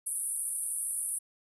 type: band-pass noise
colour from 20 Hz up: white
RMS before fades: -34 dBFS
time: 0.06-1.19 s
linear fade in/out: 10 ms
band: 9000 to 11000 Hz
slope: 96 dB/octave
effects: none